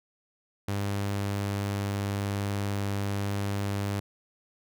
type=tone; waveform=sawtooth; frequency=100.4 Hz; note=G2; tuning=42 cents sharp; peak=-24 dBFS; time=0.68-4 s; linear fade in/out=5 ms; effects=none